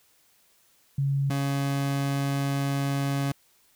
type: tone pair in turn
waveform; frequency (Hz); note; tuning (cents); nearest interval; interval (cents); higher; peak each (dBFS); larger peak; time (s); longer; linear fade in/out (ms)
sine / 30% pulse; 138.7 / 139.22; C#3 / C#3; +1 / +8; unison; 7; second; -22; neither; 0.98-1.3 / 1.3-3.32; second; 5
effects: white hiss -63 dBFS RMS until 3.75 s